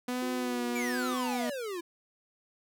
sawtooth tone with vibrato, 247.1 Hz, B3, 1 cent sharp, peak -27 dBFS, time 0.08-1.5 s, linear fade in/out 5 ms, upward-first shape sine, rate 1.2 Hz, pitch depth 39 cents each way
triangle tone, 361.9 Hz, F#4, 38 cents flat, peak -36 dBFS, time 0.22-1.14 s, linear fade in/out 2 ms
square exponential sweep, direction down, 2409 to 330.1 Hz, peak -35 dBFS, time 0.75-1.81 s, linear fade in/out 10 ms
effects none

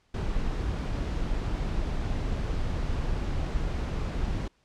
brown noise, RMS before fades -29 dBFS, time 0.14-4.48 s, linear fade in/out 5 ms, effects pink hiss -68 dBFS RMS until 4.64 s + low-pass 6000 Hz 12 dB/octave

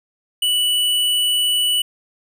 square tone, 2959 Hz, F#7, 1 cent flat, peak -16 dBFS, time 0.42-1.82 s, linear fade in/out 5 ms, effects none

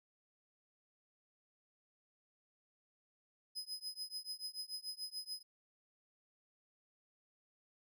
40% pulse tone with tremolo, 5040 Hz, D#8, 21 cents sharp, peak -38 dBFS, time 3.55-5.43 s, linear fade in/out 20 ms, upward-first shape triangle, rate 6.9 Hz, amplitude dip 100%, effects none

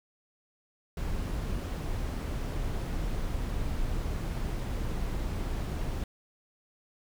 brown noise, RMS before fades -32 dBFS, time 0.97-6.04 s, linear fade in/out 2 ms, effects none

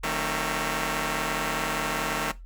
5% pulse chord, D# diminished seventh, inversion none, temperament just, 155.56 / 186.68 / 224 / 268.8 Hz, D#3 / F#3 / A3 / C4, 0 / +16 / +31 / +47 cents, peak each -20 / -25 / -20 / -22 dBFS, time 0.03-2.32 s, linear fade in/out 10 ms, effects noise-tail reverb RT60 0.2 s tail -17 dB re dry + added 42 Hz sine -40 dBFS peak until 2.45 s

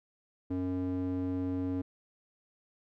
square tone with band-pass filter, 91.7 Hz, F#2, 15 cents flat, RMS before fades -33 dBFS, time 0.5-1.82 s, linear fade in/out 10 ms, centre 290 Hz, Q 2.2, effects none

